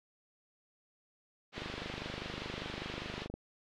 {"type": "band-pass noise", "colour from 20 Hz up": "white", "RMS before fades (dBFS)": -45, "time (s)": [1.52, 3.28], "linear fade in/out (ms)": 50, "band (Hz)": [120, 3800], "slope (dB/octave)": 24}
{"type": "click train", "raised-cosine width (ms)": 2, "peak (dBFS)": -28, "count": 45, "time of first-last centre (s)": [1.58, 3.34], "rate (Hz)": 25}
{"effects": []}